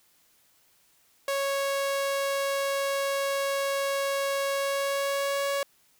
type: tone with pitch glide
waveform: sawtooth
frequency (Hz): 553 to 559.1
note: C#5 to C#5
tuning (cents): -4 to +15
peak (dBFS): -22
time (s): 1.28-5.63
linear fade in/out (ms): 2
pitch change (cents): +19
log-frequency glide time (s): 4.53-5.49
effects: white hiss -64 dBFS RMS until 5.99 s